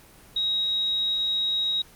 sine tone, 3800 Hz, A#7, 33 cents sharp, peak -22 dBFS, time 0.36-1.82 s, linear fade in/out 5 ms, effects pink hiss -51 dBFS RMS until 1.95 s + Opus 24 kbps

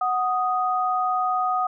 sine tone pair together, 740 / 1244.5 Hz, F#5 / D#6, 0 / 0 cents, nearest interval major sixth, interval 900 cents, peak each -23 dBFS, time 0.01-1.67 s, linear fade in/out 5 ms, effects none

